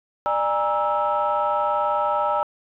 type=tone cluster; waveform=sine; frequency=597 / 820 / 940 / 1312 Hz; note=D5 / G#5 / A#5 / E6; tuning=+28 / -22 / +14 / -9 cents; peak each=-24 dBFS; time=0.26-2.43 s; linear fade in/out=0 ms; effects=tanh soft clip ceiling -12 dBFS